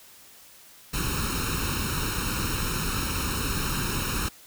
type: noise with comb filter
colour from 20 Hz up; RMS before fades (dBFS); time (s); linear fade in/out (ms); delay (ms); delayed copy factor
pink; -28; 0.93-4.29; 10; 0.74; +0.85
effects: white hiss -51 dBFS RMS until 4.46 s